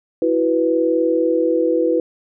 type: chord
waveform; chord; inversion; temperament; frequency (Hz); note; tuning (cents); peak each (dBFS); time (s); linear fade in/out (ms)
sine; E suspended second; none; equal; 329.6 / 370 / 493.9; E4 / F#4 / B4; 0 / 0 / 0; -18 / -22 / -17; 0.22-2; 2
effects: none